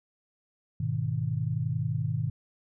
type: chord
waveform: sine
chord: G# minor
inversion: none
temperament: just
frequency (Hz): 103.83 / 124.59 / 155.74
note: G#2 / B2 / D#3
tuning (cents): 0 / +16 / +2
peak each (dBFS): -32 / -30 / -31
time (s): 0.8-2.3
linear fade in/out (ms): 5
effects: none